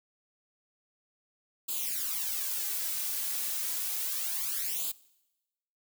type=noise with flanger; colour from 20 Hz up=blue; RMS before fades=-33 dBFS; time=1.68-4.92 s; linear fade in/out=10 ms; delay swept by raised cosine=0.26 to 3.56 ms; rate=0.31 Hz; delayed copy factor=+0.85; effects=noise-tail reverb RT60 1.0 s tail -22 dB re dry